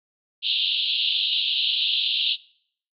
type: band-pass noise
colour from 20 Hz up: pink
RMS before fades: -23 dBFS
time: 0.42-2.37 s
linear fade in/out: 50 ms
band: 2800 to 4100 Hz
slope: 96 dB/octave
effects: noise-tail reverb RT60 0.6 s tail -22 dB re dry + MP3 48 kbps